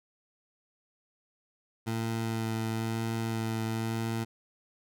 20% pulse tone with vibrato, 112.7 Hz, A2, 42 cents sharp, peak -25 dBFS, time 1.86-4.25 s, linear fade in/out 20 ms, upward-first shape sine, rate 1 Hz, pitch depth 14 cents each way, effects none

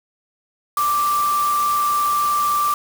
sine tone in noise, 1174.7 Hz, D6, in tune, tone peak -16 dBFS, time 0.77-2.74 s, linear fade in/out 2 ms, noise white, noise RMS -30 dBFS, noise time 0.77-2.74 s, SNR +11 dB, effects none

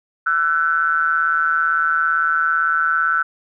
triangle ring-modulated tone, 78.9 Hz, D#2, 25 cents sharp, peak -10 dBFS, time 0.26-3.23 s, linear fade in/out 10 ms, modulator 1420 Hz, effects none

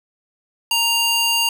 square tone with high-pass filter, 933 Hz, A#5, 1 cent sharp, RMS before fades -18 dBFS, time 0.71-1.49 s, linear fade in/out 2 ms, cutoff 2100 Hz, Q 1.3, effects none

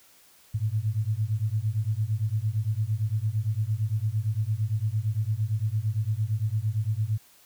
sine beating tone pair, 103.83 / 112.63 Hz, G#2 / A2, 0 / +41 cents, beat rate 8.8 Hz, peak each -27 dBFS, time 0.54-7.18 s, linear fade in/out 10 ms, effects white hiss -57 dBFS RMS until 7.45 s

